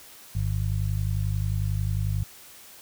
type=harmonic tone; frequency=51.2 Hz; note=G#1; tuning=24 cents flat; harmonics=1 / 2 / 3; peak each=-29 / -25 / -33 dBFS; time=0.35-2.24 s; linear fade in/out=5 ms; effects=white hiss -48 dBFS RMS until 2.81 s